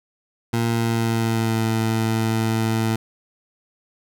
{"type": "tone with pitch glide", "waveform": "20% pulse", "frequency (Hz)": [116.1, 111.89], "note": ["A#2", "A2"], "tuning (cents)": [-7, 29], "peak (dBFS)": -14, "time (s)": [0.53, 2.96], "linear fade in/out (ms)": 5, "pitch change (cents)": -64, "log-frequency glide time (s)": [0.66, 1.67], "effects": []}